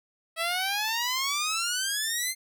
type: exponential sweep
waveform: 10% pulse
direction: up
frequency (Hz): 647 to 2109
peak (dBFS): -18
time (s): 0.36-2.35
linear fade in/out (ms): 50
effects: none